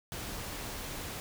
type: noise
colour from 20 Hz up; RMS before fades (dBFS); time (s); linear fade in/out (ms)
pink; -40; 0.12-1.2; 0
effects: none